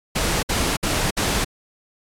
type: noise bursts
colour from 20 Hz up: pink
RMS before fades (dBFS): -21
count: 4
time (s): 0.15-1.447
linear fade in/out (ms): 10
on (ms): 280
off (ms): 59
effects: low-pass 11000 Hz 12 dB/octave + AAC 64 kbps